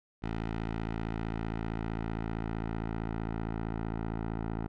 10% pulse tone with low-pass filter sweep, 55.4 Hz, A1, 13 cents sharp, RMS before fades -35 dBFS, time 0.22-4.68 s, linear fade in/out 20 ms, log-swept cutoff 2800 to 1300 Hz, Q 0.8, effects none

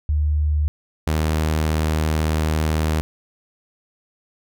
sine / sawtooth tone pair in turn, 74.9 / 78.05 Hz, D2 / D#2, +35 / +6 cents, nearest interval minor second, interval 71 cents, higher second, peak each -16 / -14 dBFS, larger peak second, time 0.09-0.68 / 1.07-3.01 s, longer second, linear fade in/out 0 ms, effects none

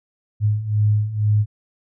sine beating tone pair, 104.2 / 106.3 Hz, G#2 / G#2, +6 / +41 cents, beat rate 2.1 Hz, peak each -21 / -17 dBFS, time 0.4-1.46 s, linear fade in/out 50 ms, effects none

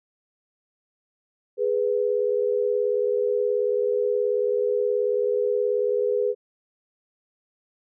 sine tone pair together, 415.3 / 493.9 Hz, G#4 / B4, 0 / 0 cents, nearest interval minor third, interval 300 cents, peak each -23 dBFS, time 1.57-6.35 s, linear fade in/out 50 ms, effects none

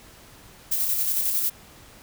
violet noise with tremolo, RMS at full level -23 dBFS, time 0.71-1.5 s, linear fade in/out 10 ms, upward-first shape square, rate 11 Hz, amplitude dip 30%, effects pink hiss -49 dBFS RMS until 2.02 s

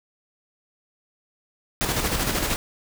pink noise with tremolo, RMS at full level -23 dBFS, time 1.81-2.56 s, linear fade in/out 0 ms, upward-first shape square, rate 13 Hz, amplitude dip 40%, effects none

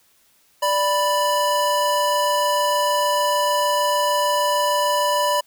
square tone pair together, 587.3 / 987.7 Hz, D5 / B5, 0 / 0 cents, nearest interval major sixth, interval 900 cents, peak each -22 / -20 dBFS, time 0.62-5.41 s, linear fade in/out 10 ms, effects white hiss -59 dBFS RMS until 5.46 s

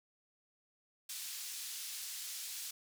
pink band-pass noise, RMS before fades -44 dBFS, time 1.09-2.71 s, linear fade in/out 5 ms, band 4100 to 16000 Hz, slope 12 dB/octave, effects none

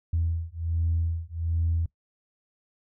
sine beating tone pair, 82.41 / 83.71 Hz, E2 / E2, 0 / +27 cents, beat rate 1.3 Hz, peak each -27 dBFS, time 0.13-1.86 s, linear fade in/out 5 ms, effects noise-tail reverb RT60 0.1 s tail -21 dB re dry + tanh soft clip ceiling -17 dBFS

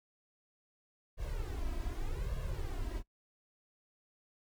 brown noise with flanger, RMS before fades -37 dBFS, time 1.17-3.03 s, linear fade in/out 50 ms, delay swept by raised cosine 1.8 to 3.1 ms, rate 0.84 Hz, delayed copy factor +0.85, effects noise-tail reverb RT60 0.1 s tail -22 dB re dry

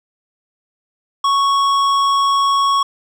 sine tone with hard clipping, 1108.7 Hz, C#6, in tune, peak -14 dBFS, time 1.24-2.83 s, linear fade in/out 5 ms, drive 11 dB, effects none

